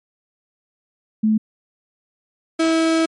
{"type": "tone pair in turn", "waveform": ["sine", "35% pulse"], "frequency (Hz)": [216.9, 325], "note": ["A3", "E4"], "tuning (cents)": [-25, -24], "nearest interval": "perfect fifth", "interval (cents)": 701, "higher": "second", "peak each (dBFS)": -13, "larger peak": "neither", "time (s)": [[1.23, 1.38], [2.59, 3.06]], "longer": "second", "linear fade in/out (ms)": 10, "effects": ["low-pass 8000 Hz 12 dB/octave", "MP3 48 kbps"]}